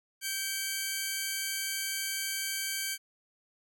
10% pulse tone pair together, 1568 / 2276 Hz, G6 / C#7, 0 / +45 cents, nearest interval tritone, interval 645 cents, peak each -26 dBFS, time 0.21-2.98 s, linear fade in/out 50 ms, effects none

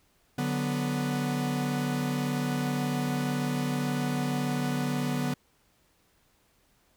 45% pulse chord, B minor, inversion first, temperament equal, 146.83 / 185 / 246.9 Hz, D3 / F#3 / B3, 0 / 0 / 0 cents, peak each -31 / -35 / -30 dBFS, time 0.38-5.34 s, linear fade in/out 5 ms, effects pink hiss -67 dBFS RMS until 6.96 s

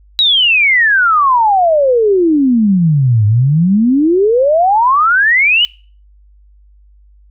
sine exponential two-way sweep, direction down then up, 3928 to 102 to 3030 Hz, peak -7 dBFS, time 0.19-5.65 s, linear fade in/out 0 ms, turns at 3.26 s, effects noise-tail reverb RT60 0.4 s tail -23 dB re dry + added 50 Hz sine -42 dBFS peak until 7.3 s

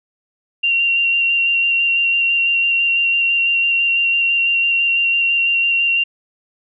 sine tone with vibrato, 2760 Hz, F7, 21 cents flat, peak -13 dBFS, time 0.63-6.04 s, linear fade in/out 10 ms, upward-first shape square, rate 6 Hz, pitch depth 12 cents each way, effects none

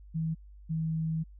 sine tone pair in turn, 161.2 / 160.62 Hz, E3 / E3, -38 / -45 cents, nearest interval unison, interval 7 cents, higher first, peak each -28 dBFS, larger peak neither, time 0.14-0.35 / 0.69-1.24 s, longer second, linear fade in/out 20 ms, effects added 50 Hz sine -48 dBFS peak until 1.39 s

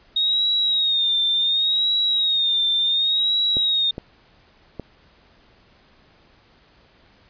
sine tone with vibrato, 3726 Hz, A#7, 2 cents flat, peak -17 dBFS, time 0.16-3.91 s, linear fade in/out 5 ms, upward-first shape sine, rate 0.69 Hz, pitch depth 73 cents each way
clicks, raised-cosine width 2 ms, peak -16 dBFS, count 3, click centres 3.569 / 3.981 / 4.797 s
effects pink hiss -55 dBFS RMS until 7.29 s + resampled to 11025 Hz

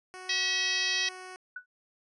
10% pulse tone, 370 Hz, F#4, in tune, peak -34 dBFS, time 0.14-1.36 s, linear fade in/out 0 ms
harmonic tone, 643 Hz, E5, 43 cents flat, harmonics 3 / 4 / 5 / 6 / 7 / 8 / 9, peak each -32 / -33 / -34 / -35 / -35 / -36 / -37 dBFS, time 0.29-1.09 s, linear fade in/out 5 ms
sine tone with exponential decay, 1480 Hz, F#6, in tune, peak -33 dBFS, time 1.56-1.66 s, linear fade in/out 5 ms, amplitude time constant 21 ms
effects resampled to 24000 Hz

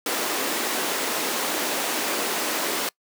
pink high-pass noise, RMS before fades -26 dBFS, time 0.06-2.89 s, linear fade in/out 2 ms, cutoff 270 Hz, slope 24 dB/octave, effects noise-tail reverb RT60 0.1 s tail -24 dB re dry

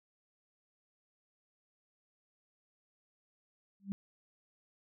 sine tone with exponential growth, 197 Hz, G3, 9 cents sharp, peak -30 dBFS, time 3.8-3.92 s, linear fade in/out 0 ms, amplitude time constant 25 ms, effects none

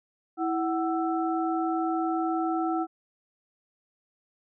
sine tone cluster, 327.9 / 747 / 1325 Hz, E4 / F#5 / E6, -9 / +16 / +9 cents, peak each -27 / -29 / -34 dBFS, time 0.37-2.87 s, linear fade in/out 50 ms, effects none

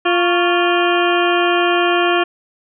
harmonic tone with a mistuned harmonic, 349.2 Hz, F4, in tune, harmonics 1 / 2 / 3 / 4 / 5 / 7 / 8 / 9, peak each -16 / -19 / -21 / -22 / -23 / -24 / -25 / -26 dBFS, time 0.05-2.24 s, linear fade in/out 10 ms, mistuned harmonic 3, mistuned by +97 cents, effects none

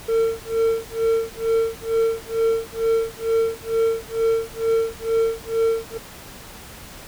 triangle tone with tremolo, 453.1 Hz, A#4, 49 cents flat, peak -13 dBFS, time 0.08-5.98 s, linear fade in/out 10 ms, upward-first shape sine, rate 2.2 Hz, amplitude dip 100%, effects pink hiss -40 dBFS RMS until 7.07 s

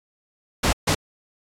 pink noise bursts at uneven times, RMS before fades -19 dBFS, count 2, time 0.63-0.73 / 0.87-0.95 s, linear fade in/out 10 ms, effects low-pass 9000 Hz 12 dB/octave + AAC 64 kbps

